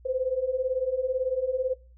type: beating tone pair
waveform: sine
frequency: 503 / 521 Hz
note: B4 / C5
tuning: +32 / -7 cents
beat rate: 18 Hz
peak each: -29 / -27 dBFS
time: 0.05-1.74 s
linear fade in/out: 10 ms
effects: noise-tail reverb RT60 0.3 s tail -19 dB re dry + added 60 Hz sine -50 dBFS peak until 1.97 s